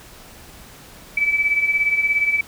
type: beating tone pair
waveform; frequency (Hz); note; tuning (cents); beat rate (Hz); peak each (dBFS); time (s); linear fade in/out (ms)
sine; 2289 / 2306; D7 / D7; -45 / -32; 17; -23 / -17; 1.17-2.41; 5
effects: pink hiss -43 dBFS RMS until 2.47 s